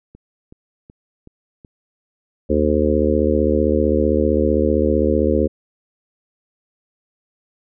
click train, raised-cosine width 3 ms, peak -28 dBFS, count 5, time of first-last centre 0.15-1.648 s, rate 2.67 Hz
harmonic tone, 75.5 Hz, D2, 48 cents sharp, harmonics 1 / 3 / 4 / 5 / 6 / 7, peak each -21 / -21 / -21 / -21 / -21 / -21 dBFS, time 2.49-5.48 s, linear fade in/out 20 ms
effects none

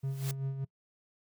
white noise with exponential growth, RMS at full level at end -38 dBFS, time 0-0.31 s, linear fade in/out 1 ms, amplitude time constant 67 ms
triangle tone with tremolo, 135.5 Hz, C#3, 39 cents flat, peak -28 dBFS, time 0.03-0.65 s, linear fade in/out 10 ms, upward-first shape sine, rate 5.2 Hz, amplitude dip 55%
effects noise-tail reverb RT60 0.1 s tail -23 dB re dry

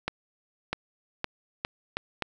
accelerating click train, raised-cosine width 0.3 ms, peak -12 dBFS, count 6, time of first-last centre 0.08-2.223 s, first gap 650 ms, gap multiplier 0.79, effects none

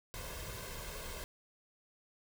pink noise with comb filter, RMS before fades -44 dBFS, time 0.14-1.24 s, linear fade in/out 0 ms, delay 1.9 ms, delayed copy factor +0.65, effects none

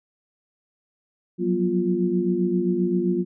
sine tone cluster, 179.5 / 187.1 / 241.3 / 349.7 Hz, F3 / F#3 / B3 / F4, +48 / +20 / -40 / +2 cents, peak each -27 / -24 / -28 / -23 dBFS, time 1.38-3.25 s, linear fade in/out 50 ms, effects none

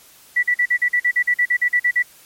sine tone bursts, 1959 Hz, B6, 15 cents flat, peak -13 dBFS, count 15, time 0.36-2.026 s, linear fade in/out 10 ms, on 70 ms, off 44 ms, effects white hiss -48 dBFS RMS until 2.25 s + MP3 64 kbps

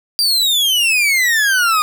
40% pulse exponential sweep, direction down, 4783 to 1217 Hz, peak -11 dBFS, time 0.19-1.82 s, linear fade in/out 0 ms, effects none

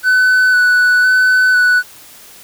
triangle tone with vibrato, 1495 Hz, F#6, 17 cents sharp, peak -6 dBFS, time 0.03-1.83 s, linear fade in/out 50 ms, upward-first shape square, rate 0.99 Hz, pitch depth 14 cents each way, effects white hiss -39 dBFS RMS until 2.43 s

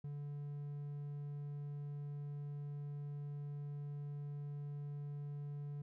triangle tone, 144.7 Hz, D3, 25 cents flat, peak -40 dBFS, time 0.04-5.82 s, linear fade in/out 5 ms, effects none

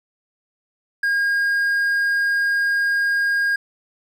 triangle tone, 1624 Hz, G#6, 39 cents flat, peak -15 dBFS, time 1.03-3.56 s, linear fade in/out 5 ms, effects none

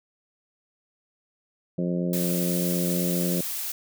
harmonic tone, 88 Hz, F2, 14 cents sharp, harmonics 2 / 3 / 4 / 5 / 6 / 7, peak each -25 / -33 / -32 / -38 / -34 / -38 dBFS, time 1.78-3.41 s, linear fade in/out 5 ms
blue noise, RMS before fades -31 dBFS, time 2.13-3.72 s, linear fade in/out 2 ms
effects none

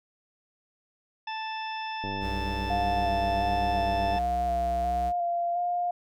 harmonic tone, 880 Hz, A5, in tune, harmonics 1 / 2 / 3 / 4 / 6, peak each -33 / -41 / -40 / -43 / -45 dBFS, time 1.27-4.19 s, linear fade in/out 5 ms
click train, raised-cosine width 2 ms, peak -24 dBFS, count 210, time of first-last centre 2.04-4.164 s, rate 98.4 Hz
square tone, 63 Hz, B1, 35 cents sharp, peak -33 dBFS, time 2.2-5.13 s, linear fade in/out 50 ms
sine tone with vibrato, 698.5 Hz, F5, in tune, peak -25 dBFS, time 2.7-5.91 s, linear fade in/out 5 ms, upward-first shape square, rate 1.4 Hz, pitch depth 18 cents each way
effects none

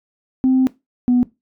sine tone pair in turn, 260 / 246.6 Hz, C4 / B3, -11 / -2 cents, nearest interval minor second, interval 91 cents, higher first, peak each -10 dBFS, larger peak neither, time 0.44-0.67 / 1.08-1.23 s, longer first, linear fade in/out 0 ms, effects noise-tail reverb RT60 0.2 s tail -19 dB re dry + tanh soft clip ceiling -8 dBFS

